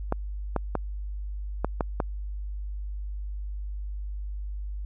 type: clicks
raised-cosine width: 1 ms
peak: -11 dBFS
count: 6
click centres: 0.124 / 0.563 / 0.753 / 1.646 / 1.808 / 2.002 s
effects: added 50 Hz sine -31 dBFS peak until 4.85 s